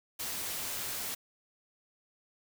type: noise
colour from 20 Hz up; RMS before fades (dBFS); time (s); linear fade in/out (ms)
white; -37; 0.19-1.15; 10
effects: none